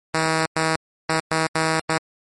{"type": "tone bursts at uneven times", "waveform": "5% pulse", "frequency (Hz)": 160, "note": "D#3", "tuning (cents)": 49, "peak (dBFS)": -7, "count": 6, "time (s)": [[0.14, 0.46], [0.56, 0.76], [1.09, 1.2], [1.31, 1.47], [1.55, 1.8], [1.89, 1.98]], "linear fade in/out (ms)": 5, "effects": ["MP3 48 kbps"]}